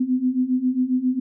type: beating tone pair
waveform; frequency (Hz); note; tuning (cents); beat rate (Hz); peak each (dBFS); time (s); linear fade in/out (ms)
sine; 249.9 / 257.3; B3 / C4; +21 / -29; 7.4; -23 / -20; 0-1.2; 10
effects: none